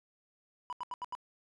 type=tone bursts; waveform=triangle; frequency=987.8 Hz; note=B5; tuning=in tune; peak=-34 dBFS; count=5; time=0.7-1.151 s; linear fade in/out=0 ms; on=27 ms; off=79 ms; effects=resampled to 22050 Hz